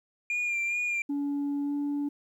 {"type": "tone with vibrato", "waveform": "sine", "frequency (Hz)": 2403, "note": "D7", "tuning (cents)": 39, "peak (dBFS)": -24, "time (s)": [0.3, 1.02], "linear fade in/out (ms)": 2, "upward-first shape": "sine", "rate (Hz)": 2.4, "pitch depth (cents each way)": 32}
{"type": "tone with pitch glide", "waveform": "sine", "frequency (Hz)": [285, 287.8], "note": ["C#4", "D4"], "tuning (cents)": [48, -35], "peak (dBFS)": -25, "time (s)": [1.09, 2.09], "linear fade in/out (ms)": 10, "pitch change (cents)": 17, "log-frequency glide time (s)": [1.63, 1.73]}
{"effects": ["tanh soft clip ceiling -26 dBFS", "11-bit"]}